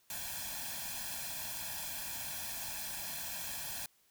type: noise with comb filter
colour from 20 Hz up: white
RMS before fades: -41 dBFS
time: 0.1-3.86 s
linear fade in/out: 2 ms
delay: 1.2 ms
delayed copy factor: +0.85
effects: white hiss -70 dBFS RMS until 4.1 s